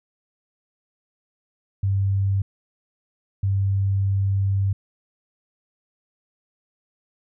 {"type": "tone bursts at uneven times", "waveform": "sine", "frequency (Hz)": 98, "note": "G2", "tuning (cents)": 0, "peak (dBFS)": -18, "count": 2, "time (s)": [[1.83, 2.42], [3.43, 4.73]], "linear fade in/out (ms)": 5, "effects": []}